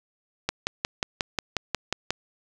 click train, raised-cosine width 0.2 ms, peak -7 dBFS, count 10, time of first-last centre 0.49-2.106 s, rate 5.57 Hz, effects none

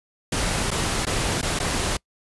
pink noise with dropouts, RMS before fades -24 dBFS, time 0.32-1.97 s, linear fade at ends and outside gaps 5 ms, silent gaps 0.706-0.713 / 1.053-1.067 / 1.415-1.427 / 1.591-1.599 s, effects noise-tail reverb RT60 0.1 s tail -26 dB re dry + resampled to 24000 Hz

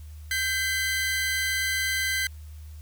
sawtooth tone pair together, 1568 / 2031 Hz, G6 / B6, 0 / +48 cents, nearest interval major third, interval 448 cents, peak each -24 dBFS, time 0.31-2.27 s, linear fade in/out 2 ms, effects added 76 Hz sine -39 dBFS peak until 2.81 s + white hiss -58 dBFS RMS until 2.81 s

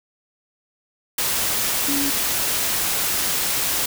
sine tone in noise, 281.8 Hz, C#4, 29 cents sharp, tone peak -23 dBFS, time 1.88-2.1 s, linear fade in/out 5 ms, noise white, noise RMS -22 dBFS, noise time 1.18-3.86 s, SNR -4 dB, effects none

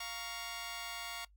10% pulse chord, Bb minor, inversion second, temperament just, 699.2 / 932.3 / 1118.8 Hz, F5 / Bb5 / Db6, +2 / 0 / +16 cents, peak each -37 / -39 / -36 dBFS, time 0-1.25 s, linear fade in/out 5 ms, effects noise-tail reverb RT60 0.1 s tail -19 dB re dry + added 50 Hz sine -61 dBFS peak until 1.36 s

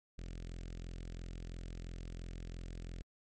sawtooth tone with notch filter, 42.95 Hz, F1, 28 cents flat, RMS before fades -45 dBFS, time 0.18-3.02 s, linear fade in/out 0 ms, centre 940 Hz, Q 0.66, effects MP3 32 kbps

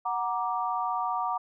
sine chord, Gb augmented, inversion none, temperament equal with one note detuned, 740 / 939.9 / 1174.7 Hz, Gb5 / Bb5 / D6, 0 / +14 / 0 cents, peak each -31 dBFS, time 0.05-1.38 s, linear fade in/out 10 ms, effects none

